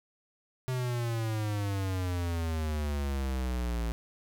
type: exponential sweep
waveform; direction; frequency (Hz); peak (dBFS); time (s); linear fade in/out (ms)
square; down; 129.6 to 56.2; -30; 0.68-3.92; 0
effects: none